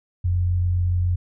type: tone pair together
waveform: sine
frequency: 42.17 / 89.2 Hz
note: E1 / F2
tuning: +40 / +37 cents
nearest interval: octave + minor second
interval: 1297 cents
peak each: -29 / -18 dBFS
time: 0.24-1.16 s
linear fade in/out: 10 ms
effects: none